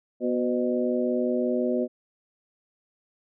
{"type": "harmonic tone with a mistuned harmonic", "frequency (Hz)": 122.6, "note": "B2", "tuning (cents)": -12, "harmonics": [2, 3, 4, 5], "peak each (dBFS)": [-26, -28, -29, -30], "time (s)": [0.2, 1.88], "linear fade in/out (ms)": 50, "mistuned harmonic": 4, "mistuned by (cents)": 59, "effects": []}